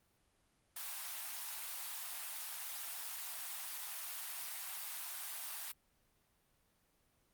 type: high-pass noise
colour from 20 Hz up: white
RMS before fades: -44 dBFS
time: 0.76-5.72 s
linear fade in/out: 5 ms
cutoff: 670 Hz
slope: 48 dB/octave
effects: pink hiss -75 dBFS RMS until 7.33 s + Opus 32 kbps